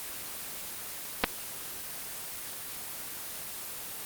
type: clicks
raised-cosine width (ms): 0.3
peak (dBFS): -6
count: 2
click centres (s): 1.238 / 1.242
effects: white hiss -39 dBFS RMS until 4.05 s + Opus 24 kbps